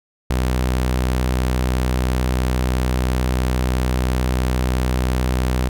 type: tone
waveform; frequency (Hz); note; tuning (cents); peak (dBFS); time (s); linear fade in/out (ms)
sawtooth; 63; B1; +35; -13; 0.3-5.69; 5
effects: none

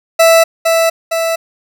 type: tone with echo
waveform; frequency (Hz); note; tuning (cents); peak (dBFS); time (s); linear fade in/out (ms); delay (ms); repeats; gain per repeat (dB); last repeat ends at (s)
40% pulse; 659.3; E5; 0; -4; 0.19-0.44; 10; 460; 2; -4; 1.36
effects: none

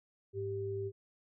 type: tone pair together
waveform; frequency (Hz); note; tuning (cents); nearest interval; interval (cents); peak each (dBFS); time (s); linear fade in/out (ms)
sine; 103.61 / 392; G#2 / G4; -4 / 0; octave + major seventh; 2304; -40 / -36; 0.33-0.92; 50
effects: none

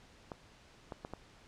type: clicks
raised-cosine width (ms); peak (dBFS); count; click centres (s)
1; -27; 4; 0.318 / 0.922 / 1.049 / 1.136
effects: pink hiss -60 dBFS RMS until 1.47 s + low-pass 6000 Hz 12 dB/octave

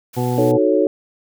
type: noise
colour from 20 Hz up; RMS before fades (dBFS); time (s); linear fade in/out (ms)
white; -38; 0.13-0.52; 10
type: harmonic tone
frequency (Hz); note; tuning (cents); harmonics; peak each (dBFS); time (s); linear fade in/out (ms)
123.47; B2; 0; 1 / 2 / 3 / 4 / 6 / 7; -20 / -23 / -25 / -26 / -28 / -28; 0.16-0.58; 20
type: chord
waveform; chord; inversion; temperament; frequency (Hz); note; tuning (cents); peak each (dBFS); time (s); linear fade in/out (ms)
sine; D# half-diminished seventh; none; equal; 311.1 / 370 / 440 / 554.4; D#4 / F#4 / A4 / C#5; 0 / 0 / 0 / 0; -18; 0.38-0.87; 2
effects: none

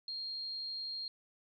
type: tone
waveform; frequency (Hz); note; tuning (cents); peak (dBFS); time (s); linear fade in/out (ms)
sine; 4224; C8; +16; -38; 0.08-1.08; 2
effects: none

